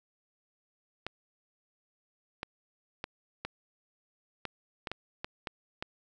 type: clicks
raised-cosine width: 0.3 ms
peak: -19 dBFS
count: 10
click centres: 1.066 / 2.431 / 3.041 / 3.45 / 4.453 / 4.872 / 4.916 / 5.245 / 5.472 / 5.825 s
effects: none